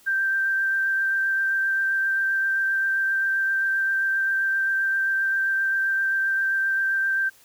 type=tone with vibrato; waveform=sine; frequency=1570 Hz; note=G6; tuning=2 cents sharp; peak=-20 dBFS; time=0.06-7.3 s; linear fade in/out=20 ms; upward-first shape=sine; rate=7.6 Hz; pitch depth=11 cents each way; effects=white hiss -55 dBFS RMS until 7.44 s